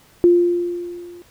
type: tone with level ramp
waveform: sine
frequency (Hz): 349.2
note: F4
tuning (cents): 0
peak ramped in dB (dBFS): -7 to -37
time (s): 0.24-1.22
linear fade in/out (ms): 0
effects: pink hiss -52 dBFS RMS until 1.3 s